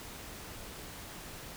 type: silence
effects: pink hiss -46 dBFS RMS until 1.56 s